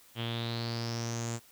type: tone with low-pass filter sweep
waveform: sawtooth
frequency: 116.54 Hz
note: A#2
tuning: in tune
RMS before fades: -35 dBFS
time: 0.15-1.4 s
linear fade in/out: 50 ms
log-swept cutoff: 3100 to 7500 Hz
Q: 7.6
effects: white hiss -59 dBFS RMS until 1.51 s